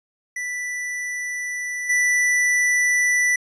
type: tone with level steps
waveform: square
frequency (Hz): 1975.5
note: B6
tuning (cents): 0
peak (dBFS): -26 / -17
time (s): 0.36-3.36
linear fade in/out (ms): 5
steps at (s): 1.89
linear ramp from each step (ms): 10
effects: resampled to 22050 Hz